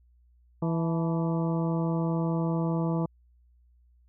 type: harmonic tone with a mistuned harmonic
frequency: 164.81 Hz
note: E3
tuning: in tune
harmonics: 1 / 2 / 3 / 4 / 5 / 6 / 7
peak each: -26 / -32 / -36 / -38 / -40 / -42 / -43 dBFS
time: 0.62-3.06 s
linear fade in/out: 5 ms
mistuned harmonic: 5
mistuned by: +88 cents
effects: added 60 Hz sine -58 dBFS peak until 4.08 s